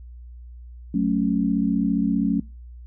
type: chord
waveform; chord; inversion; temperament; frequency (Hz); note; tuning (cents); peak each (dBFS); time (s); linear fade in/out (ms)
sine; F# minor; none; equal; 185 / 220 / 277.2; F#3 / A3 / C#4; 0 / 0 / 0; -23; 0.94-2.4; 5
effects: noise-tail reverb RT60 0.3 s tail -24 dB re dry + added 60 Hz sine -38 dBFS peak until 2.86 s